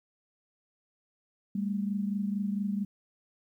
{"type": "tone pair together", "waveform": "sine", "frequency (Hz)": [199.1, 223.5], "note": ["G3", "A3"], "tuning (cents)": [27, 27], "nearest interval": "major second", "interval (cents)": 200, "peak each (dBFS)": [-29, -35], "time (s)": [1.55, 2.85], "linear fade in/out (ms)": 5, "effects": ["11-bit"]}